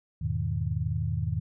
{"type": "chord", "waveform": "sine", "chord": "E major seventh", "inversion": "none", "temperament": "equal", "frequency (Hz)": [82.41, 103.83, 123.47, 155.56], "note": ["E2", "G#2", "B2", "D#3"], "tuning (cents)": [0, 0, 0, 0], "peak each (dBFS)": [-32, -31, -33, -32], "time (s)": [0.21, 1.4], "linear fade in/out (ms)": 10, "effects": []}